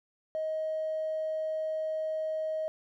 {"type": "tone with tanh clipping", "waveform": "triangle", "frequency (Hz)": 629, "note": "D#5", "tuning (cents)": 19, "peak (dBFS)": -29, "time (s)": [0.35, 2.68], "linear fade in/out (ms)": 0, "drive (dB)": 1, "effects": []}